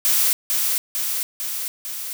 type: noise with echo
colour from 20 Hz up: blue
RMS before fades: -18 dBFS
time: 0.05-0.33 s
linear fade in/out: 0 ms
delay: 450 ms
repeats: 4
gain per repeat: -3 dB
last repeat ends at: 2.13 s
effects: none